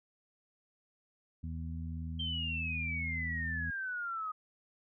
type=harmonic tone; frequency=81.6 Hz; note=E2; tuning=17 cents flat; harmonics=1 / 2 / 3; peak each=-38 / -43 / -46 dBFS; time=1.43-3.71 s; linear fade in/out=10 ms
type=exponential sweep; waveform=sine; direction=down; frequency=3163 to 1245 Hz; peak=-35 dBFS; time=2.19-4.32 s; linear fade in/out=10 ms
effects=none